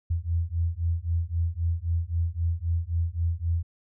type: beating tone pair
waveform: sine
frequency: 82.41 / 86.21 Hz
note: E2 / F2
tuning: 0 / -22 cents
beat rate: 3.8 Hz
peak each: -27 dBFS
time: 0.1-3.63 s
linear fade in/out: 10 ms
effects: none